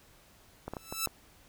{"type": "clicks", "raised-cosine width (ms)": 1, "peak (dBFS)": -23, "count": 5, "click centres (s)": [0.68, 0.736, 0.768, 0.925, 1.073]}
{"type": "tone with exponential growth", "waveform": "5% pulse", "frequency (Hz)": 1318.5, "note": "E6", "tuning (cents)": 0, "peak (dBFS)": -15, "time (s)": [0.71, 1.06], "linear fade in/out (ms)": 1, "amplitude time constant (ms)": 74}
{"effects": ["pink hiss -60 dBFS RMS until 1.48 s"]}